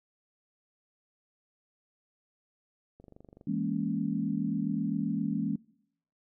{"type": "click train", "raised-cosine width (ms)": 2, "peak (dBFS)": -38, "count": 11, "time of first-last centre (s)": [3, 3.412], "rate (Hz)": 24.3}
{"type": "chord", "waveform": "sine", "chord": "A# half-diminished seventh", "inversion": "second", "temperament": "equal with one note detuned", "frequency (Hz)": [164.81, 205.6, 233.1, 277.2], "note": ["E3", "G#3", "A#3", "C#4"], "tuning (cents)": [0, -17, 0, 0], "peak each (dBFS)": [-35, -32, -34, -34], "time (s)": [3.47, 5.56], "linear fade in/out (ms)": 5}
{"effects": ["noise-tail reverb RT60 0.7 s tail -23 dB re dry"]}